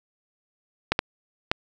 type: clicks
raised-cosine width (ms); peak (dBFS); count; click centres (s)
0.3; -4; 3; 0.92 / 0.991 / 1.515
effects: none